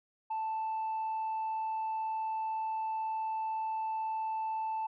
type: tone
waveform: sine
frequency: 881 Hz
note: A5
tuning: 2 cents sharp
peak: -30 dBFS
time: 0.3-4.87 s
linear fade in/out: 10 ms
effects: tanh soft clip ceiling -30 dBFS